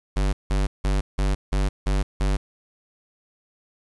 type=tone bursts; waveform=square; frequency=48.78 Hz; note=G1; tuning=8 cents flat; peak=-20 dBFS; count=7; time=0.16-2.37 s; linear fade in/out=10 ms; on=170 ms; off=170 ms; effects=resampled to 24000 Hz + 8-bit